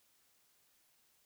silence, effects white hiss -72 dBFS RMS until 1.25 s

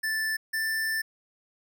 square tone pair in turn, 1760 / 1772.2 Hz, A6 / A6, 0 / +12 cents, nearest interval unison, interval 12 cents, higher second, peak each -27 dBFS, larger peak neither, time 0.03-0.37 / 0.53-1.02 s, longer second, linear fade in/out 10 ms, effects none

